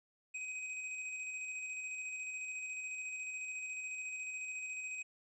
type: tone with tremolo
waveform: square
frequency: 2518 Hz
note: D#7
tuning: 20 cents sharp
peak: -40 dBFS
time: 0.34-5.03 s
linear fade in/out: 10 ms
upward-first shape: square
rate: 14 Hz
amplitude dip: 25%
effects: resampled to 22050 Hz